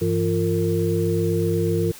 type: tone cluster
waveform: sine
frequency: 99.1 / 167.1 / 347.3 / 456.4 Hz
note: G2 / E3 / F4 / A#4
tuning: +19 / +24 / -10 / -37 cents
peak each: -24 dBFS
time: 0.01-1.92 s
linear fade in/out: 10 ms
effects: white hiss -42 dBFS RMS until 1.99 s